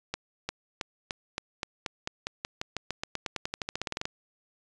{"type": "accelerating click train", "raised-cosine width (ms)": 0.2, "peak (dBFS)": -14, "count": 28, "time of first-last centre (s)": [0.14, 4.054], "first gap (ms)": 350, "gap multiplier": 0.92, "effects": ["resampled to 22050 Hz"]}